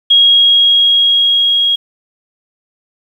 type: tone with level ramp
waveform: sine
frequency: 3287 Hz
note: G#7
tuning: 19 cents flat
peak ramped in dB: -4 to -9 dBFS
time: 0.1-1.76 s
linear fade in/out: 10 ms
effects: 7-bit